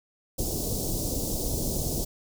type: band-stop noise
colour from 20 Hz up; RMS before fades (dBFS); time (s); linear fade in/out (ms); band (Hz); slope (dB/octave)
pink; -29; 0.38-2.05; 10; 600 to 5100; 24
effects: none